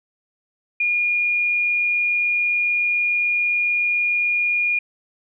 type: tone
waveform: sine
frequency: 2429 Hz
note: D#7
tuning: 42 cents flat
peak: -17 dBFS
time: 0.8-4.79 s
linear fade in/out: 5 ms
effects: none